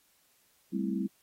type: chord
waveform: sine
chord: A minor seventh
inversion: third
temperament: equal with one note detuned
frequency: 196 / 220 / 261.6 / 328.5 Hz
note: G3 / A3 / C4 / E4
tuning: 0 / 0 / 0 / -6 cents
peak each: -32 / -36 / -36 / -36 dBFS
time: 0.72-1.08 s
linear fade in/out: 20 ms
effects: white hiss -68 dBFS RMS until 1.22 s + AAC 48 kbps